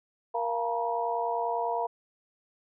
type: tone cluster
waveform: sine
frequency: 468.9 / 692 / 887 / 957 Hz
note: A#4 / F5 / A5 / A#5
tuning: +10 / -16 / +14 / +45 cents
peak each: -33 / -31 / -37 / -31 dBFS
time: 0.34-1.87 s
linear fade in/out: 10 ms
effects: none